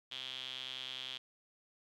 sawtooth tone with band-pass filter, 129.6 Hz, C3, 16 cents flat, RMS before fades -44 dBFS, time 0.11-1.18 s, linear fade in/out 10 ms, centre 3300 Hz, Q 8.3, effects none

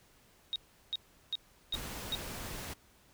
sine tone bursts, 3756 Hz, A#7, 12 cents sharp, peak -31 dBFS, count 5, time 0.53-2.15 s, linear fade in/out 0 ms, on 28 ms, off 370 ms
pink noise, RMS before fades -42 dBFS, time 1.73-2.74 s, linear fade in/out 10 ms
effects pink hiss -64 dBFS RMS until 3.13 s

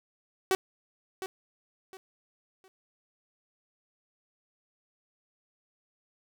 sawtooth tone with echo, 379 Hz, F#4, 42 cents sharp, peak -19 dBFS, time 0.51-0.55 s, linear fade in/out 0 ms, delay 710 ms, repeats 3, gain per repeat -11 dB, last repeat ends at 2.68 s, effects none

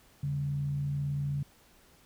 sine tone with frequency modulation, 142.2 Hz, C#3, 45 cents sharp, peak -29 dBFS, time 0.23-1.43 s, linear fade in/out 5 ms, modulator 58.5 Hz, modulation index 0.3, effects pink hiss -61 dBFS RMS until 2.05 s

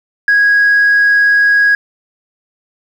sine tone, 1653 Hz, G#6, 9 cents flat, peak -5 dBFS, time 0.28-1.75 s, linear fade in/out 2 ms, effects tanh soft clip ceiling -4 dBFS + 7-bit

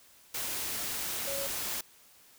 sine tone in noise, 554.4 Hz, C#5, in tune, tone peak -36 dBFS, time 1.27-1.47 s, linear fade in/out 5 ms, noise white, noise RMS -35 dBFS, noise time 0.34-1.81 s, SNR -4 dB, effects white hiss -59 dBFS RMS until 2.38 s

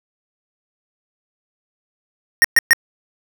square tone bursts, 1856 Hz, A#6, 8 cents flat, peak -8 dBFS, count 3, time 2.42-2.732 s, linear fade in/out 0 ms, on 24 ms, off 120 ms, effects none

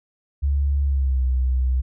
sine tone with pitch glide, 70.4 to 63.82 Hz, C#2 to C2, +27 to -43 cents, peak -17 dBFS, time 0.42-1.82 s, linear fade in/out 20 ms, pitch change -170 cents, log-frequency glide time 0.83-1.24 s, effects none

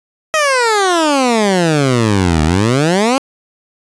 15% pulse exponential two-way sweep, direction down then up, 641 to 75.2 to 279.3 Hz, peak -4 dBFS, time 0.34-3.18 s, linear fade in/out 0 ms, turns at 2.43 s, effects resampled to 22050 Hz

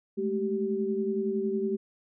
sine tone cluster, 208.5 / 219.3 / 387 Hz, G#3 / A3 / G4, +7 / -6 / -22 cents, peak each -33 / -33 / -28 dBFS, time 0.17-1.77 s, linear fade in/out 20 ms, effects none

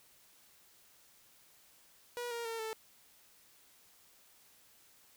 sawtooth tone with pitch steps, 483.2 / 468.9 / 455 / 441.6 Hz, B4 / A#4 / A#4 / A4, -38 / +10 / -42 / +6 cents, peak -34 dBFS, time 2.17-2.73 s, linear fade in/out 0 ms, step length 140 ms, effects white hiss -64 dBFS RMS until 5.16 s

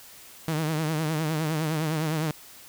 sawtooth tone with vibrato, 156.7 Hz, D#3, 13 cents sharp, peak -21 dBFS, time 0.48-2.31 s, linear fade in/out 0 ms, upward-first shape triangle, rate 9.8 Hz, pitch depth 89 cents each way, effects white hiss -48 dBFS RMS until 2.68 s

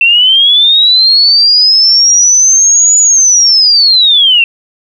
sine linear two-way sweep, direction up then down, 2672 to 6930 to 2672 Hz, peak -3 dBFS, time 0.01-4.44 s, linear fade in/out 2 ms, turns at 2.98 s, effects 7-bit

